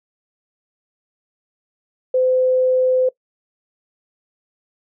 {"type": "tone", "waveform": "sine", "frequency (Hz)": 512, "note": "C5", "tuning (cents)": -38, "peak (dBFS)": -13, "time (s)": [2.14, 3.09], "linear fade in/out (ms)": 5, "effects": ["noise-tail reverb RT60 0.1 s tail -21 dB re dry"]}